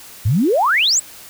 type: exponential sweep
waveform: sine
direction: up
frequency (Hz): 90.9 to 8160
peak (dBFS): -12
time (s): 0.25-1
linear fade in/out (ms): 10
effects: white hiss -39 dBFS RMS until 1.29 s